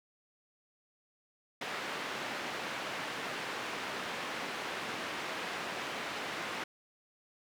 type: band-pass noise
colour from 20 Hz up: white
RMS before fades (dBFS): -39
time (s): 1.61-6.64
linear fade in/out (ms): 5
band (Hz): 190 to 2300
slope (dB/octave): 12
effects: none

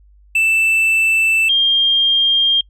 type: tone pair in turn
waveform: triangle / sine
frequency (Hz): 2650 / 3208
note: E7 / G7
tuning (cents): +9 / +39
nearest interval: minor third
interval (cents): 330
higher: second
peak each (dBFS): -10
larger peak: neither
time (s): 0.35-1.49 / 1.49-2.61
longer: first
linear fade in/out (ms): 5
effects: noise-tail reverb RT60 0.1 s tail -25 dB re dry + added 50 Hz sine -45 dBFS peak until 2.69 s

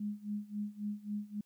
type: tone with tremolo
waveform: sine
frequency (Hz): 207.7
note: G#3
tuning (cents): 0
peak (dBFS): -33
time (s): 0-1.41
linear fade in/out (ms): 5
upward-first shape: sine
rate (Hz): 3.7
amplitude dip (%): 90
effects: white hiss -75 dBFS RMS until 1.45 s

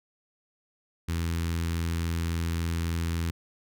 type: tone with notch filter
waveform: sawtooth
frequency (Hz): 83.6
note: E2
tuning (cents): +25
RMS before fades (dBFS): -29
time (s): 1.08-3.31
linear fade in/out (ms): 10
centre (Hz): 640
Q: 0.66
effects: none

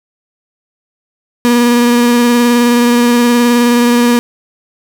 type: tone with vibrato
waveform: 35% pulse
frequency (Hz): 240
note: B3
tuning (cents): -49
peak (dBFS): -5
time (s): 1.45-4.19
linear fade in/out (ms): 0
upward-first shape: sine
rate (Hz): 19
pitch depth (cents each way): 18
effects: none

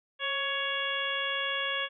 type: harmonic tone with a mistuned harmonic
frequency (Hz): 558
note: C#5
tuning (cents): +11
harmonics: 1 / 2 / 3 / 4 / 5 / 6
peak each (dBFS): -38 / -37 / -34 / -38 / -35 / -35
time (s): 0.19-1.89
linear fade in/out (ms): 50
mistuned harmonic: 1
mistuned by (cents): -41
effects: none

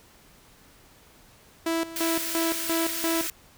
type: tone with tremolo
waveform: sawtooth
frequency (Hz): 329.6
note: E4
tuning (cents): 0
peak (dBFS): -20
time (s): 1.66-3.27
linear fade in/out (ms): 5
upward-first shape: square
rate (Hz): 2.9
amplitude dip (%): 80
type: high-pass noise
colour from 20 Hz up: white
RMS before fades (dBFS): -31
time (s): 1.96-3.3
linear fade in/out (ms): 2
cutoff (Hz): 1300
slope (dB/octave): 48
effects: pink hiss -55 dBFS RMS until 3.57 s

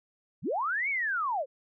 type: linear two-way sweep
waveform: sine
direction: up then down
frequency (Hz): 90.2 to 2300 to 484.3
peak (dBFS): -27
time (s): 0.42-1.46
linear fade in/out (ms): 50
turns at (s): 0.89
effects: none

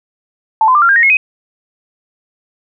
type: tone with pitch steps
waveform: sine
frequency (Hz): 880 / 1022.6 / 1188.3 / 1380.9 / 1604.6 / 1864.7 / 2167 / 2518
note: A5 / C6 / D6 / F6 / G6 / A#6 / C#7 / D#7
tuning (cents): 0 / -40 / +20 / -20 / +40 / 0 / -40 / +20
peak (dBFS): -6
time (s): 0.61-1.17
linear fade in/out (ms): 2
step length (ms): 70
effects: none

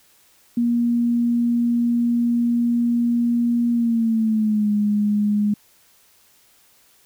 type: tone with pitch glide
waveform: sine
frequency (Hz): 237.3 to 207.8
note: A#3 to G#3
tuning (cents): +31 to +1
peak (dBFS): -16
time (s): 0.57-5.54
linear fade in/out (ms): 5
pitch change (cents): -230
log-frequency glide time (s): 3.72-4.71
effects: white hiss -56 dBFS RMS until 7.05 s

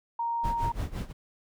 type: tone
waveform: sine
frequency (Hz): 932.3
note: A#5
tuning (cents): 0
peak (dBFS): -27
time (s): 0.19-0.72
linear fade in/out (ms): 5
type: noise with tremolo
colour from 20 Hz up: brown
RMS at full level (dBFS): -30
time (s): 0.43-1.13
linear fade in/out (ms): 20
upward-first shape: sine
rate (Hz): 5.8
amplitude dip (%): 85
effects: none

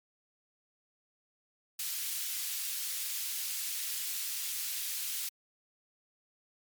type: high-pass noise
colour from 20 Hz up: white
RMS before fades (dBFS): -36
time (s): 1.79-5.29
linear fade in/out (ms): 5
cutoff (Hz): 2500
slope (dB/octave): 12
effects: MP3 96 kbps

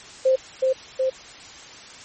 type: tone with echo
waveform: sine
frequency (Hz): 523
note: C5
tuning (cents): -1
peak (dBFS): -14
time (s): 0.25-0.36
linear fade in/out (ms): 10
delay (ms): 370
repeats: 2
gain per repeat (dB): -2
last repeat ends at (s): 1.1
effects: white hiss -42 dBFS RMS until 2.04 s + MP3 32 kbps

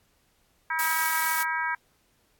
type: harmonic tone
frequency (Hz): 321.2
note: E4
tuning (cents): -45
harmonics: 3 / 4 / 5 / 6 / 7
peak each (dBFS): -30 / -35 / -29 / -36 / -36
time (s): 0.7-1.75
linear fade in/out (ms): 5
type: noise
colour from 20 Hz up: blue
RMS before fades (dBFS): -30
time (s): 0.79-1.43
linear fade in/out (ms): 0
effects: pink hiss -67 dBFS RMS until 2.39 s + AAC 64 kbps

